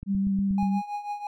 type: click train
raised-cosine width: 5 ms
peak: -24 dBFS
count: 6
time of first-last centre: 0.03-0.629 s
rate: 8.35 Hz
type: tone with vibrato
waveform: sine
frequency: 196 Hz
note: G3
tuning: in tune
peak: -22 dBFS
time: 0.06-0.82 s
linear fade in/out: 50 ms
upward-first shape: square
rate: 6 Hz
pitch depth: 11 cents each way
type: tone with tremolo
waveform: triangle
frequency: 825 Hz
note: G#5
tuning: 12 cents flat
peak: -25 dBFS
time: 0.58-1.27 s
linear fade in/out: 2 ms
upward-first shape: triangle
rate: 6.1 Hz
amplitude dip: 80%
effects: none